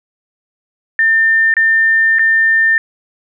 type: tone with dropouts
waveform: sine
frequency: 1800 Hz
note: A6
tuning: 39 cents sharp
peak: -8 dBFS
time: 0.99-2.78 s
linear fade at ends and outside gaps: 1 ms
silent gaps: 1.54-1.567 / 2.186-2.193 s
effects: none